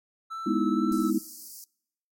triangle tone with vibrato, 1318.5 Hz, E6, in tune, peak -31 dBFS, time 0.3-1.11 s, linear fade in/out 20 ms, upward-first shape sine, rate 2.1 Hz, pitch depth 15 cents each way
sine chord, E major seventh, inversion first, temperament equal, 207.7 / 246.9 / 311.1 / 329.6 Hz, G#3 / B3 / D#4 / E4, 0 / 0 / 0 / 0 cents, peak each -28 dBFS, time 0.46-1.19 s, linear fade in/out 10 ms
brown noise with exponential decay, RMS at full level -47 dBFS, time 0.91-1.37 s, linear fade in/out 1 ms, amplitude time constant 100 ms
white high-pass noise, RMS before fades -43 dBFS, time 0.92-1.64 s, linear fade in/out 0 ms, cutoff 4600 Hz, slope 96 dB/octave
effects noise-tail reverb RT60 0.8 s tail -26 dB re dry + MP3 64 kbps

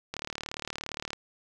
click train, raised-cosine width 0.2 ms, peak -17 dBFS, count 38, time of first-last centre 0.14-1.132 s, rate 37.3 Hz, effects none

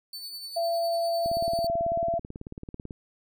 40% pulse tone with tremolo, 4502 Hz, C#8, 26 cents sharp, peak -34 dBFS, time 0.13-1.67 s, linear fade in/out 2 ms, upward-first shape sine, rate 10 Hz, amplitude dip 40%
sine tone, 675 Hz, E5, 41 cents sharp, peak -24 dBFS, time 0.56-2.19 s, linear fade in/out 10 ms
click train, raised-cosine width 3 ms, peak -25 dBFS, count 31, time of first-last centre 1.26-2.908 s, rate 18.2 Hz
effects none

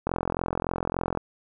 click train, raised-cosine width 1 ms, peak -12 dBFS, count 49, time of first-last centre 0.07-1.173 s, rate 43.5 Hz, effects none

